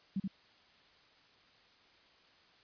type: tone with echo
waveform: sine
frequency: 193.6 Hz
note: G3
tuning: 21 cents flat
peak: -31 dBFS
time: 0.16-0.2 s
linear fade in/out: 5 ms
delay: 78 ms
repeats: 1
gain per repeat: -2 dB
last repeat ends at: 0.278 s
effects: white hiss -64 dBFS RMS until 2.63 s + resampled to 11025 Hz